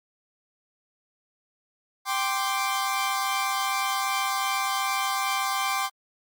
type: chord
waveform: sawtooth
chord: G suspended fourth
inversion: none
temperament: equal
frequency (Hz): 784 / 1046.5 / 1174.7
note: G5 / C6 / D6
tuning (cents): 0 / 0 / 0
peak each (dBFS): -25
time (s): 2.05-5.9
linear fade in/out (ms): 50
effects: MP3 96 kbps